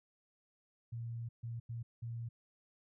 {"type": "tone bursts at uneven times", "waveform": "sine", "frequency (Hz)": 116.54, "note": "A#2", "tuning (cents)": 0, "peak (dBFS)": -39, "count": 4, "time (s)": [[0.92, 1.29], [1.43, 1.6], [1.69, 1.83], [2.02, 2.29]], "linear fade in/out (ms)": 10, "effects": []}